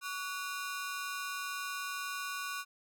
sawtooth ring-modulated tone, 1300 Hz, E6, 24 cents flat, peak -30 dBFS, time 0.01-2.65 s, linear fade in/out 50 ms, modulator 171 Hz, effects none

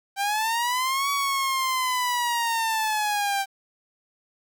sawtooth linear two-way sweep, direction up then down, 780 to 1132 to 780 Hz, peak -19 dBFS, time 0.16-3.46 s, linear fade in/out 50 ms, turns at 1.1 s, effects 10-bit

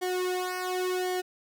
sawtooth tone with flanger, 365.8 Hz, F#4, 20 cents flat, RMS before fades -30 dBFS, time 0.01-1.22 s, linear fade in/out 20 ms, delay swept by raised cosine 0.76 to 2.46 ms, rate 0.91 Hz, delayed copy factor -0.95, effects none

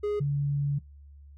triangle / sine tone pair in turn, 415.3 / 142.65 Hz, G#4 / C#3, 0 / +50 cents, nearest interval octave + perfect fifth, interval 1850 cents, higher first, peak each -24 dBFS, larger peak neither, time 0.03-0.2 / 0.2-0.79 s, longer second, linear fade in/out 10 ms, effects noise-tail reverb RT60 0.2 s tail -22 dB re dry + added 71 Hz sine -47 dBFS peak until 1.37 s

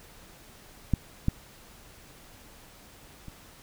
clicks, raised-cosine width 5 ms, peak -10 / -11 / -29 dBFS, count 3, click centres 0.937 / 1.284 / 3.283 s, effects pink hiss -52 dBFS RMS until 3.62 s

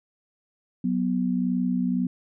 sine tone pair together, 185 / 246.9 Hz, F#3 / B3, 0 / 0 cents, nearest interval perfect fourth, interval 500 cents, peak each -25 / -24 dBFS, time 0.84-2.07 s, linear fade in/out 5 ms, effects none

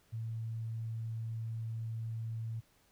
sine tone, 113 Hz, A2, 47 cents sharp, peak -36 dBFS, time 0.12-2.61 s, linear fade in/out 20 ms, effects pink hiss -69 dBFS RMS until 2.91 s

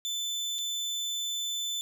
30% pulse tone with dropouts, 3520 Hz, A7, in tune, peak -28 dBFS, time 0.05-1.81 s, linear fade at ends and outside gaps 0 ms, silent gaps 0.584-0.588 s, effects none

